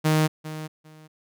sawtooth tone with echo, 155.56 Hz, D#3, in tune, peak -14 dBFS, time 0.04-0.28 s, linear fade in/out 20 ms, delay 400 ms, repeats 2, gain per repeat -14 dB, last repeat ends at 1.08 s, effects none

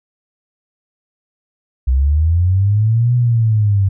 sine linear two-way sweep, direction up then down, 61.74 to 123.47 to 95.6 Hz, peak -10 dBFS, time 1.87-3.89 s, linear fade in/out 10 ms, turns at 3.15 s, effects none

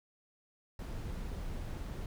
brown noise, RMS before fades -40 dBFS, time 0.79-2.06 s, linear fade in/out 2 ms, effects none

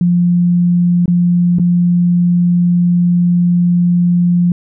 sine tone with dropouts, 175.3 Hz, F3, 7 cents sharp, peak -8 dBFS, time 0.01-4.52 s, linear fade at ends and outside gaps 2 ms, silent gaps 1.058-1.079 / 1.586-1.596 s, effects none

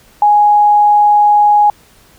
sine tone, 831 Hz, G#5, 1 cent sharp, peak -5 dBFS, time 0.22-1.7 s, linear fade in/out 2 ms, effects pink hiss -46 dBFS RMS until 2.18 s

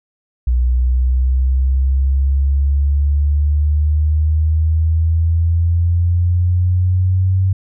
sine exponential sweep, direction up, 61 to 94.9 Hz, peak -11 dBFS, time 0.47-7.53 s, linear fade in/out 5 ms, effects none

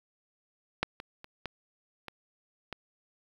clicks, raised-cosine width 0.3 ms, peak -10 / -24 / -29 / -19 / -24 / -21 dBFS, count 6, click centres 0.83 / 1.001 / 1.244 / 1.457 / 2.083 / 2.727 s, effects 8-bit

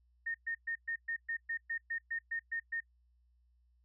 sine tone bursts, 1837 Hz, A#6, 26 cents flat, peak -34 dBFS, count 13, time 0.26-2.805 s, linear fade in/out 10 ms, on 85 ms, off 120 ms, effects noise-tail reverb RT60 0.1 s tail -22 dB re dry + added 60 Hz sine -67 dBFS peak until 3.84 s

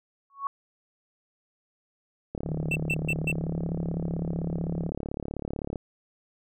sine tone with exponential growth, 1108.7 Hz, C#6, in tune, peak -23 dBFS, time 0.3-0.47 s, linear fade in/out 1 ms, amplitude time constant 35 ms
click train, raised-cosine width 2 ms, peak -19 dBFS, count 123, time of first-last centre 2.35-5.758 s, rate 35.8 Hz
sine tone with pitch glide, 156.5 to 166.77 Hz, D#3 to E3, +10 to +20 cents, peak -29 dBFS, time 2.44-4.91 s, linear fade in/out 50 ms, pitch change +110 cents, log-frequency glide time 3.15-3.65 s
triangle tone bursts, 2675 Hz, E7, 25 cents sharp, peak -23 dBFS, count 4, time 2.71-3.318 s, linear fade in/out 5 ms, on 47 ms, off 140 ms
effects none

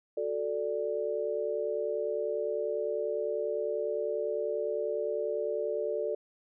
sine chord, D major, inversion first, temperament equal, 370 / 440 / 587.3 Hz, F#4 / A4 / D5, 0 / 0 / 0 cents, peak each -37 / -32 / -33 dBFS, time 0.17-6.15 s, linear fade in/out 5 ms, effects none

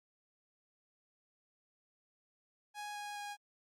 sawtooth tone with pitch steps, 830.6 / 825.8 / 821.1 Hz, G#5 / G#5 / G#5, 0 / -10 / -20 cents, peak -38 dBFS, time 2.74-3.37 s, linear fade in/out 50 ms, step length 210 ms, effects low-pass 11000 Hz 12 dB/octave + Opus 48 kbps

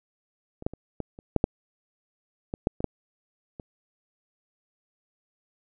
clicks, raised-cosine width 2 ms, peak -26 / -12 / -26 / -17 / -30 / -7 / -6 / -17 / -8 / -19 / -10 / -25 dBFS, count 12, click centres 0.624 / 0.665 / 0.736 / 1.003 / 1.189 / 1.363 / 1.441 / 2.539 / 2.671 / 2.805 / 2.843 / 3.598 s, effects none

